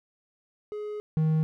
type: tone pair in turn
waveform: triangle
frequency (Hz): 420 / 157.32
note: G#4 / D#3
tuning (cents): +19 / +19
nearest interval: octave + perfect fourth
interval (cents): 1700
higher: first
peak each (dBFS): -30 / -19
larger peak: second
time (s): 0.72-1 / 1.17-1.43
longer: first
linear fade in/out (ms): 0
effects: none